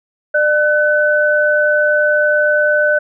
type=tone pair together; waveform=sine; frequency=598 / 1506.9 Hz; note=D5 / F#6; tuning=+31 / +31 cents; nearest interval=octave + major third; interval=1600 cents; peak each=-13 dBFS; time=0.34-2.99 s; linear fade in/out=10 ms; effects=none